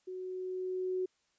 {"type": "tone with level ramp", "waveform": "sine", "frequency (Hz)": 370, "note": "F#4", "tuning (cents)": 0, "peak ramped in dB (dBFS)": [-39, -30], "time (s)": [0.07, 1.06], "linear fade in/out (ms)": 10, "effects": ["white hiss -75 dBFS RMS until 1.38 s", "resampled to 16000 Hz"]}